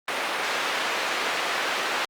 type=band-pass noise; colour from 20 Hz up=white; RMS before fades=-27 dBFS; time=0.08-2.05 s; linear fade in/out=2 ms; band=430 to 2400 Hz; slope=12 dB/octave; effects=Opus 32 kbps